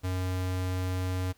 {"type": "tone", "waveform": "square", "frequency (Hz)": 92.1, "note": "F#2", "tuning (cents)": -7, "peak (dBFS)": -29, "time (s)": [0.03, 1.33], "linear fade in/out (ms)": 20, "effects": ["pink hiss -64 dBFS RMS until 1.37 s"]}